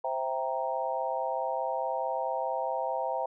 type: chord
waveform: sine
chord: C dominant seventh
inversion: none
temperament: equal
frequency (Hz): 523.3 / 659.3 / 784 / 932.3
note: C5 / E5 / G5 / Bb5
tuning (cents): 0 / 0 / 0 / 0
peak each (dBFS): -34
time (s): 0.04-3.26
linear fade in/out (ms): 5
effects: none